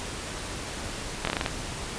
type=slowing click train; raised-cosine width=0.3 ms; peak=-9 dBFS; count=7; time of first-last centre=1.25-1.462 s; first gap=23 ms; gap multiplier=1.17; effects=pink hiss -35 dBFS RMS until 1.98 s + resampled to 22050 Hz